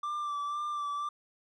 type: tone with vibrato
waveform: triangle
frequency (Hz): 1174.7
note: D6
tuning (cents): 0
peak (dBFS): -30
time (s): 0.03-1.09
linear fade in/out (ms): 5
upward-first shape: sine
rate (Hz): 2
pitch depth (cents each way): 29
effects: resampled to 24000 Hz